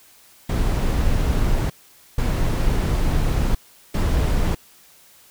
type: noise bursts at uneven times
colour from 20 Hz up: brown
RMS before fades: -19 dBFS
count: 3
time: 0.49-1.7 / 2.18-3.55 / 3.94-4.55 s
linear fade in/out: 5 ms
effects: white hiss -51 dBFS RMS until 5.3 s

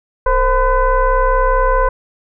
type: tone with frequency modulation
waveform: sine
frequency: 523.3 Hz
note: C5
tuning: in tune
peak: -10 dBFS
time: 0.26-1.89 s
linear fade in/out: 5 ms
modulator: 491 Hz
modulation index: 1.5
effects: none

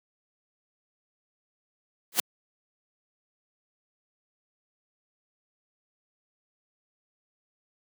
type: noise with exponential growth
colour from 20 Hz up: white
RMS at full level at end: -17 dBFS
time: 2.12-2.2 s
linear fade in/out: 2 ms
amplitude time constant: 16 ms
effects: high-pass 200 Hz 12 dB/octave

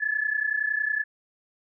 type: tone pair together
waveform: sine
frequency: 1703 / 1733.8 Hz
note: G#6 / A6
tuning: +43 / -26 cents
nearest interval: unison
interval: 31 cents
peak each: -27 / -26 dBFS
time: 0-1.04 s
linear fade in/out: 20 ms
effects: none

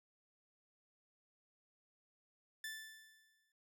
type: tone with exponential decay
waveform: sawtooth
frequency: 1759 Hz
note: A6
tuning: 1 cent flat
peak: -38 dBFS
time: 2.64-3.52 s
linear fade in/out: 2 ms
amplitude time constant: 190 ms
effects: none

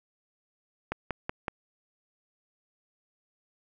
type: click train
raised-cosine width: 0.5 ms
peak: -15 dBFS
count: 4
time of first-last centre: 0.92-1.482 s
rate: 5.34 Hz
effects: none

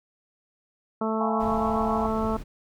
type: harmonic tone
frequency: 220.3 Hz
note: A3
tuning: 2 cents sharp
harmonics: 1 / 2 / 3 / 4 / 5 / 6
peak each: -27 / -30 / -32 / -33 / -34 / -35 dBFS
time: 1.01-2.37 s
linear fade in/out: 5 ms
type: chord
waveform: sine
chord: C# dominant seventh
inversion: first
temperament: just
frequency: 693 / 831.5 / 997.9 / 1108.7 Hz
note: E#5 / G#5 / B5 / C#6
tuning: -14 / +2 / +18 / 0 cents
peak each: -32 / -31 / -35 / -34 dBFS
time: 1.2-2.07 s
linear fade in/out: 10 ms
type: noise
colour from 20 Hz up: brown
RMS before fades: -36 dBFS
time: 1.39-2.44 s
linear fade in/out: 20 ms
effects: none

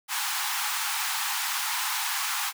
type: high-pass noise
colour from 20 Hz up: pink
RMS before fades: -29 dBFS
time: 0.08-2.53 s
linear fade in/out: 50 ms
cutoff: 790 Hz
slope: 96 dB/octave
effects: none

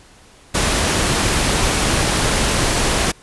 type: noise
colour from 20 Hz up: pink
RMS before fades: -17 dBFS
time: 0.54-3.12 s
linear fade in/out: 10 ms
effects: pink hiss -47 dBFS RMS until 3.22 s + resampled to 24000 Hz

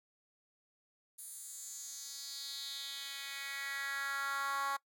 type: tone with high-pass filter sweep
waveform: 10% pulse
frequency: 277 Hz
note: C#4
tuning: 1 cent flat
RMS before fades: -41 dBFS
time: 1.18-4.77 s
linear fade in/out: 10 ms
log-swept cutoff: 9800 to 1000 Hz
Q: 3
effects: noise-tail reverb RT60 0.1 s tail -22 dB re dry

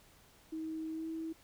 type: tone with pitch glide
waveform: sine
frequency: 318.2 to 323.4 Hz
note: D#4 to E4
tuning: +39 to -33 cents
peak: -37 dBFS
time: 0.52-1.33 s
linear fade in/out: 10 ms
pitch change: +28 cents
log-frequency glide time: 0.91-1.08 s
effects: pink hiss -63 dBFS RMS until 1.43 s

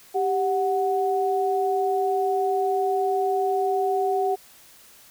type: tone pair together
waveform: sine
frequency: 392 / 740 Hz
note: G4 / F#5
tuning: 0 / 0 cents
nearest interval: major seventh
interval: 1100 cents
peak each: -23 dBFS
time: 0.14-4.36 s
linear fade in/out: 20 ms
effects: white hiss -51 dBFS RMS until 5.1 s

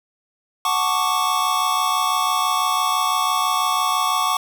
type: chord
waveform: square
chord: D major seventh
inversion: first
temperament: equal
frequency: 740 / 880 / 1108.7 / 1174.7 Hz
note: F#5 / A5 / C#6 / D6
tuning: 0 / 0 / 0 / 0 cents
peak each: -27 / -27 / -21 / -25 dBFS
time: 0.65-4.37 s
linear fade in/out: 2 ms
effects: 9-bit

